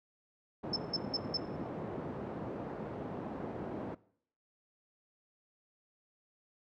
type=band-pass noise; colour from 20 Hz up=pink; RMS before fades=-41 dBFS; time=0.63-3.95 s; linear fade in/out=10 ms; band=160 to 690 Hz; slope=12 dB/octave
type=tone bursts; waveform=sine; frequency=5274 Hz; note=E8; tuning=in tune; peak=-30 dBFS; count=4; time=0.73-1.372 s; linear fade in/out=5 ms; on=33 ms; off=170 ms
effects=noise-tail reverb RT60 0.6 s tail -20 dB re dry